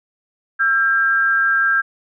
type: tone pair together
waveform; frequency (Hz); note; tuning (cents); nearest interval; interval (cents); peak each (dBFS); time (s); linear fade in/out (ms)
sine; 1347.1 / 1602; E6 / G6; +37 / +37; minor third; 300; -20 / -14; 0.59-1.82; 20
effects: none